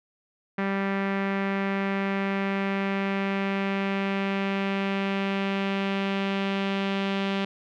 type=tone with low-pass filter sweep; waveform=sawtooth; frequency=196 Hz; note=G3; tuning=in tune; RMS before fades=-27 dBFS; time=0.58-7.45 s; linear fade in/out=5 ms; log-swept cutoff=2000 to 3100 Hz; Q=2.3; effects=none